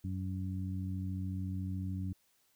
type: harmonic tone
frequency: 93.8 Hz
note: F#2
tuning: 24 cents sharp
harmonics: 1 / 2 / 3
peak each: -36 / -40 / -45 dBFS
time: 0.04-2.13 s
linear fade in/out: 5 ms
effects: white hiss -72 dBFS RMS until 2.55 s